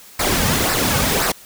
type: noise with flanger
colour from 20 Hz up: pink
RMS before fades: -18 dBFS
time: 0.19-1.32 s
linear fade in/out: 5 ms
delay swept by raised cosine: 0.3 to 3 ms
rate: 1.9 Hz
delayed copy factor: -0.6
effects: white hiss -43 dBFS RMS until 1.45 s